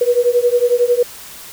sine beating tone pair, 480 / 491 Hz, B4 / B4, -49 / -10 cents, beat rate 11 Hz, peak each -14 / -14 dBFS, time 0.01-1.03 s, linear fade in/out 5 ms, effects white hiss -35 dBFS RMS until 1.52 s

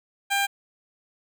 15% pulse tone, 797 Hz, G5, 28 cents sharp, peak -15 dBFS, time 0.3-0.47 s, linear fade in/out 20 ms, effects none

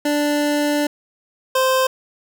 25% pulse tone pair in turn, 293.7 / 520.9 Hz, D4 / C5, 0 / -8 cents, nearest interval minor seventh, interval 992 cents, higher second, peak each -13 / -11 dBFS, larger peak second, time 0.05-0.87 / 1.55-1.87 s, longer first, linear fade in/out 5 ms, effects none

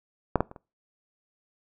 clicks, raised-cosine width 1 ms, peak -6 / -9 / -28 / -30 dBFS, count 4, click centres 0.357 / 0.406 / 0.514 / 0.562 s, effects noise-tail reverb RT60 0.3 s tail -22 dB re dry

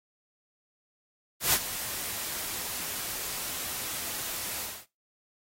white noise with ADSR envelope, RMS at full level -22 dBFS, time 1.4-4.86 s, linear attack 130 ms, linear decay 56 ms, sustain -13 dB, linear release 250 ms, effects noise-tail reverb RT60 0.2 s tail -17 dB re dry + AAC 48 kbps

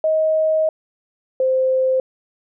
sine tone pair in turn, 630 / 520.6 Hz, D#5 / C5, +21 / -9 cents, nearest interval minor third, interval 330 cents, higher first, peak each -14 dBFS, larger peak neither, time 0.04-0.69 / 1.4-2 s, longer first, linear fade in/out 2 ms, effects none

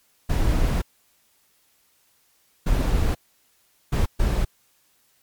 brown noise bursts at uneven times, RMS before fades -20 dBFS, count 4, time 0.29-0.82 / 2.66-3.15 / 3.92-4.06 / 4.19-4.45 s, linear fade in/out 10 ms, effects white hiss -63 dBFS RMS until 5.22 s + MP3 96 kbps

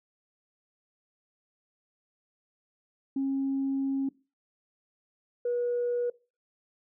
sine tone pair in turn, 271.5 / 483.8 Hz, C#4 / B4, -36 / -36 cents, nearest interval minor seventh, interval 1000 cents, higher second, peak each -25 dBFS, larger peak neither, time 3.16-4.09 / 5.45-6.1 s, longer first, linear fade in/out 5 ms, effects noise-tail reverb RT60 0.3 s tail -21 dB re dry + tanh soft clip ceiling -22 dBFS

